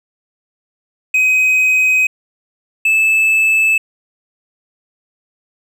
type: tone pair in turn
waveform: triangle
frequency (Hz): 2521 / 2620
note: D#7 / E7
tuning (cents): +22 / -11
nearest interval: minor second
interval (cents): 67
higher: second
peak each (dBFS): -8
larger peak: neither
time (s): 1.14-2.07 / 2.85-3.78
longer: neither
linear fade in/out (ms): 5
effects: none